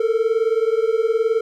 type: beating tone pair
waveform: triangle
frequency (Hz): 440 / 459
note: A4 / A#4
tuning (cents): 0 / -27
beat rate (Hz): 19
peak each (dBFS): -17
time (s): 0-1.41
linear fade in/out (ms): 5
effects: none